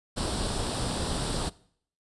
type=noise with comb filter; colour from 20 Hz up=pink; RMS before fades=-30 dBFS; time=0.16-1.5 s; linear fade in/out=20 ms; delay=0.23 ms; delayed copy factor=+0.6; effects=noise-tail reverb RT60 0.6 s tail -21 dB re dry + resampled to 24000 Hz